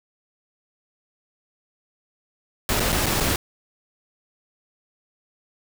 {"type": "noise with dropouts", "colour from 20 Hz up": "pink", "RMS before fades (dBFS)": -22, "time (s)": [2.69, 3.36], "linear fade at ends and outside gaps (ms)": 1, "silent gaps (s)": [[2.797, 2.802], [2.922, 2.926], [3.06, 3.065], [3.202, 3.206]], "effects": []}